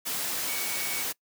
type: tone in noise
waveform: sine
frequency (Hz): 2244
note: C#7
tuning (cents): +21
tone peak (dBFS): -37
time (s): 0.47-1.04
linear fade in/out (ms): 20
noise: white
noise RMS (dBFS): -31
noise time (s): 0.05-1.13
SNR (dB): -9
effects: noise-tail reverb RT60 0.1 s tail -23 dB re dry + high-pass 150 Hz 12 dB/octave